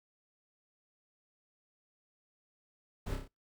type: noise with echo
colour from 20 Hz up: brown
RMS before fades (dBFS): -37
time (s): 3.06-3.16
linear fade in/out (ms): 10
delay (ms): 30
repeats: 4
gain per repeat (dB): -4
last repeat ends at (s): 3.28
effects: noise-tail reverb RT60 0.2 s tail -25 dB re dry